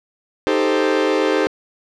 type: chord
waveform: 40% pulse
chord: A half-diminished seventh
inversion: second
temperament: equal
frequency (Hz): 311.1 / 392 / 440 / 523.3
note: Eb4 / G4 / A4 / C5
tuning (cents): 0 / 0 / 0 / 0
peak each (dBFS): -20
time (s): 0.47-1.47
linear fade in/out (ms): 0
effects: low-pass 4000 Hz 12 dB/octave